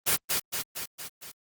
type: noise with echo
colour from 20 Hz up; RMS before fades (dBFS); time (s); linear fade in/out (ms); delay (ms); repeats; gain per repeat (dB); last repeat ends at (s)
white; -23; 0.06-0.17; 20; 230; 5; -4; 1.32
effects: Opus 24 kbps